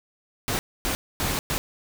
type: noise bursts at uneven times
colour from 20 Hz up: pink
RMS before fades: -26 dBFS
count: 4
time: 0.48-0.59 / 0.85-0.95 / 1.2-1.39 / 1.5-1.58 s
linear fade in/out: 0 ms
effects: none